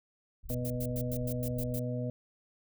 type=low-pass noise; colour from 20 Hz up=pink; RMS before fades=-45 dBFS; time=0.43-1.78 s; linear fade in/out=20 ms; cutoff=110 Hz; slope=24 dB/octave
type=noise bursts; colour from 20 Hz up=violet; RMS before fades=-41 dBFS; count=9; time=0.49-1.795 s; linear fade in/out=5 ms; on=57 ms; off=99 ms
type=harmonic tone; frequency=123.47 Hz; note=B2; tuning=in tune; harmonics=1 / 2 / 4 / 5; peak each=-34 / -37 / -40 / -41 dBFS; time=0.5-2.1 s; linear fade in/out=0 ms
effects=none